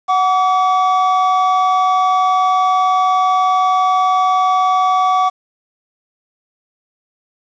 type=tone pair together; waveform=triangle; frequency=742 / 1145.4 Hz; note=F#5 / D6; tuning=+5 / -44 cents; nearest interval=minor sixth; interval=751 cents; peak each=-12 dBFS; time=0.08-5.3 s; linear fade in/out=20 ms; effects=resampled to 16000 Hz + 7-bit